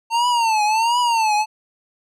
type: tone with vibrato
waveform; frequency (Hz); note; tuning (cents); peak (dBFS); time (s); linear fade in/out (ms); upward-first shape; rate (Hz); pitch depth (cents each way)
square; 906; A#5; -50; -16; 0.1-1.46; 50; triangle; 1.4; 150
effects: low-pass 8000 Hz 12 dB/octave